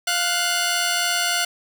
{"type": "tone pair together", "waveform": "10% pulse", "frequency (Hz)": [700, 1483.2], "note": ["F5", "F#6"], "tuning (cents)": [4, 4], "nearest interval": "octave + minor second", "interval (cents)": 1300, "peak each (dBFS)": -14, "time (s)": [0.07, 1.45], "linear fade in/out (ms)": 5, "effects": []}